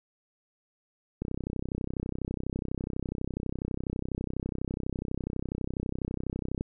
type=click train; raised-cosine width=3 ms; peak=-19 dBFS; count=174; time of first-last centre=1.22-6.609 s; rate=32.1 Hz; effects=none